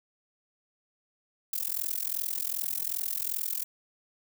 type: noise with amplitude modulation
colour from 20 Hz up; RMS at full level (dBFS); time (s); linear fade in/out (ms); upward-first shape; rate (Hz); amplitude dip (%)
violet; -28; 1.53-3.64; 2; sine; 42.6; 100
effects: none